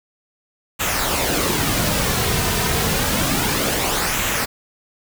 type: noise with flanger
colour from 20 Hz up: pink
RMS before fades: -20 dBFS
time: 0.79-4.46 s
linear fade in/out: 20 ms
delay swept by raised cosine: 0.2 to 3.6 ms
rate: 0.29 Hz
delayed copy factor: -0.5
effects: none